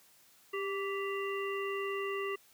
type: harmonic tone with a mistuned harmonic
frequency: 396 Hz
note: G4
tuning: 18 cents sharp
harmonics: 1 / 3 / 5 / 7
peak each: -35 / -40 / -42 / -43 dBFS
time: 0.53-2.36 s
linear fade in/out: 10 ms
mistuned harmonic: 3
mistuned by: -42 cents
effects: white hiss -63 dBFS RMS until 2.53 s + high-pass 80 Hz 12 dB/octave